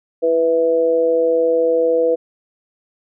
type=tone with amplitude modulation; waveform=sine; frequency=493.9 Hz; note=B4; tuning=in tune; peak=-9 dBFS; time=0.22-2.16 s; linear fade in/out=20 ms; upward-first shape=sine; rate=162 Hz; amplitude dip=75%; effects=none